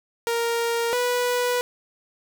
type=tone pair in turn; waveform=sawtooth; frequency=466.2 / 491 Hz; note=A#4 / B4; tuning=0 / -10 cents; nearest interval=minor second; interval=90 cents; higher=second; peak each=-18 / -17 dBFS; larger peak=second; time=0.27-0.93 / 0.93-1.61 s; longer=second; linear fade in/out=0 ms; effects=none